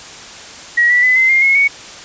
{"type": "tone with pitch steps", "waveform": "sine", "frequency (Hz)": [1908, 1958.2, 2010, 2063, 2117, 2173, 2230], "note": ["A#6", "B6", "B6", "C7", "C7", "C#7", "C#7"], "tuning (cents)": [40, -15, 30, -25, 20, -35, 10], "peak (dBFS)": -8, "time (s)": [0.77, 1.68], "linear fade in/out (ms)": 10, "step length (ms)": 130, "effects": ["white hiss -33 dBFS RMS until 2.04 s", "resampled to 16000 Hz"]}